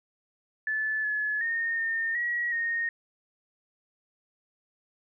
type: tone with pitch steps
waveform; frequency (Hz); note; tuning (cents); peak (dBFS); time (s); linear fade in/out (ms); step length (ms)
sine; 1739 / 1709 / 1838 / 1822 / 1913 / 1853; A6 / G#6 / A#6 / A#6 / A#6 / A#6; -21 / +49 / -25 / -40 / +44 / -11; -26; 0.67-2.89; 2; 370
effects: none